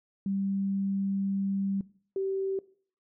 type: tone pair in turn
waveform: sine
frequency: 196 / 386.4 Hz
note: G3 / G4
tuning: 0 / -25 cents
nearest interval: octave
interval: 1175 cents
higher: second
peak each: -27 dBFS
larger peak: neither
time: 0.26-1.81 / 2.16-2.59 s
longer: first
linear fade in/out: 2 ms
effects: noise-tail reverb RT60 0.5 s tail -20 dB re dry